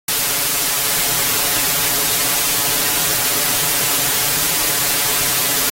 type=noise with comb filter; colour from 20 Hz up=white; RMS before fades=-17 dBFS; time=0.08-5.7 s; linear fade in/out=5 ms; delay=7 ms; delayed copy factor=+0.85; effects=AAC 48 kbps